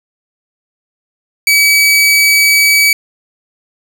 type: tone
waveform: sawtooth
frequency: 2283 Hz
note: D7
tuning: 50 cents flat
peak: -3 dBFS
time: 1.47-2.93 s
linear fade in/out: 2 ms
effects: 7-bit